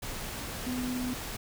sine tone in noise, 250.4 Hz, B3, 24 cents sharp, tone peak -31 dBFS, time 0.66-1.14 s, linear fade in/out 10 ms, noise pink, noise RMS -38 dBFS, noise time 0.02-1.37 s, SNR +4 dB, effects none

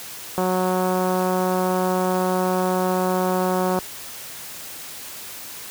click train, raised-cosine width 1 ms, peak -9 dBFS, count 628, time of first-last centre 0.38-3.788 s, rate 184 Hz, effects white hiss -36 dBFS RMS until 5.7 s + high-pass 60 Hz 12 dB/octave

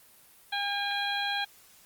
harmonic tone with a mistuned harmonic, 807 Hz, G#5, 50 cents flat, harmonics 1 / 2 / 3 / 4 / 5, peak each -33 / -33 / -38 / -34 / -37 dBFS, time 0.52-1.45 s, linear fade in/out 10 ms, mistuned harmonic 4, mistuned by +29 cents, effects white hiss -57 dBFS RMS until 1.85 s + Opus 32 kbps

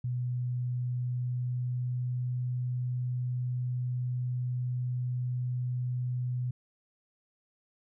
sine tone with pitch glide, 123.8 to 124.59 Hz, B2 to B2, +5 to +16 cents, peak -29 dBFS, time 0.04-6.51 s, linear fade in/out 5 ms, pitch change +11 cents, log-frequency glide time 0.8-2.34 s, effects none

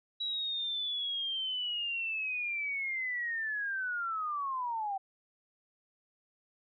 sine linear sweep, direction down, 3900 to 762 Hz, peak -32 dBFS, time 0.2-4.98 s, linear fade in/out 10 ms, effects none

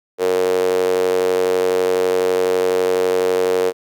sawtooth tone with high-pass filter, 92 Hz, F#2, 9 cents flat, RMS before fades -17 dBFS, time 0.18-3.73 s, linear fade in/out 50 ms, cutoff 450 Hz, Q 7.3, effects none

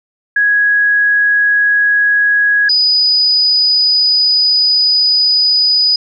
sine tone pair in turn, 1663 / 4966 Hz, G#6 / D#8, +2 / -4 cents, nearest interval octave + perfect fifth, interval 1894 cents, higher second, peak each -8 dBFS, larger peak neither, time 0.36-2.69 / 2.69-5.96 s, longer second, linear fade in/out 5 ms, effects none

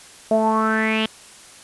sawtooth tone with low-pass filter sweep, 219.4 Hz, A3, 5 cents flat, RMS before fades -19 dBFS, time 0.31-1.06 s, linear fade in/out 2 ms, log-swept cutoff 620 to 3200 Hz, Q 7.4, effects white hiss -44 dBFS RMS until 1.63 s + resampled to 24000 Hz

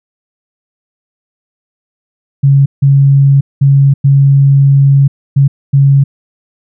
sine tone bursts at uneven times, 138.59 Hz, C#3, in tune, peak -3 dBFS, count 6, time 2.43-2.66 / 2.82-3.41 / 3.61-3.94 / 4.04-5.08 / 5.36-5.48 / 5.73-6.04 s, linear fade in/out 10 ms, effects none

